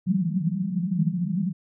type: band-pass noise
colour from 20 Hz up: pink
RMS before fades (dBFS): -25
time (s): 0.06-1.53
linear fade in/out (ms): 10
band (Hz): 160 to 200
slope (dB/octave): 96
effects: none